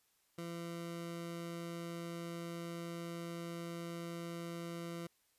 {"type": "tone", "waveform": "20% pulse", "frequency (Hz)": 169.6, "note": "E3", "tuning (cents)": 50, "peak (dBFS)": -37, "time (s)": [0.38, 5.07], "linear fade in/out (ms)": 5, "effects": ["white hiss -75 dBFS RMS until 5.38 s", "resampled to 32000 Hz"]}